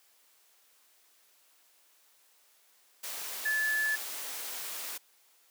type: tone in noise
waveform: sine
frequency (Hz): 1731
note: A6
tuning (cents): -29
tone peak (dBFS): -27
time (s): 3.45-3.96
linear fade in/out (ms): 10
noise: white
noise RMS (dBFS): -39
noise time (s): 3.03-4.98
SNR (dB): +9
effects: white hiss -65 dBFS RMS until 5.5 s + high-pass 400 Hz 12 dB/octave